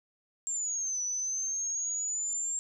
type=exponential two-way sweep; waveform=sine; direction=down then up; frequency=7450 to 5920 to 7450 Hz; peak=-30 dBFS; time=0.47-2.59 s; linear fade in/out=0 ms; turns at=1.02 s; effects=none